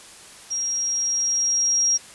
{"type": "tone with level ramp", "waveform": "sine", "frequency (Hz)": 5630, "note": "F8", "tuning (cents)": 13, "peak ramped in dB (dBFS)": [-23, -16], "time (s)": [0.5, 1.98], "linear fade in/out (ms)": 20, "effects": ["white hiss -44 dBFS RMS until 2.14 s", "resampled to 24000 Hz"]}